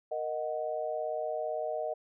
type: chord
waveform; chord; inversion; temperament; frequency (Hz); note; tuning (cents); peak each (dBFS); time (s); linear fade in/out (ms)
sine; D# minor; second; equal; 466.2 / 622.3 / 740; A#4 / D#5 / F#5; 0 / 0 / 0; -38 / -33 / -38; 0.11-1.94; 10
effects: none